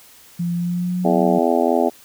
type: tone with pitch glide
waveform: sine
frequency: 172.8 to 184.14 Hz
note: F3 to F#3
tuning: -18 to -8 cents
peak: -19 dBFS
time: 0.39-1.39 s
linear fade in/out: 10 ms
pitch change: +110 cents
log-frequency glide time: 0.54-1.19 s
type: harmonic tone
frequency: 84.1 Hz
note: E2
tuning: 35 cents sharp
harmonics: 3 / 4 / 5 / 6 / 7 / 8 / 9 / 10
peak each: -21 / -22 / -21 / -32 / -22 / -22 / -23 / -29 dBFS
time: 1.04-1.9 s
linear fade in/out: 20 ms
effects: white hiss -47 dBFS RMS until 2.04 s